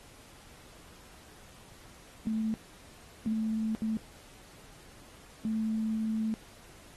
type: tone bursts at uneven times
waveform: sine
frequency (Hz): 220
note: A3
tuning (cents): 0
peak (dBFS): -28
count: 4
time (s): 2.27-2.54 / 3.26-3.75 / 3.82-3.97 / 5.45-6.34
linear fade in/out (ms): 0
effects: pink hiss -55 dBFS RMS until 6.96 s + AAC 32 kbps